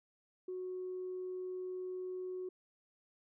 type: tone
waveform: sine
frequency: 368.1 Hz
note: F#4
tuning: 9 cents flat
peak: -38 dBFS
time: 0.48-2.49 s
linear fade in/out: 5 ms
effects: tanh soft clip ceiling -34 dBFS